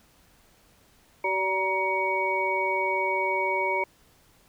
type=tone cluster; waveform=sine; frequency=381.2 / 578 / 944 / 2245 Hz; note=G4 / D5 / A#5 / C#7; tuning=-48 / -28 / +22 / +21 cents; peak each=-31 / -31 / -27 / -28 dBFS; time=1.24-3.84 s; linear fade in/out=5 ms; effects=pink hiss -60 dBFS RMS until 4.48 s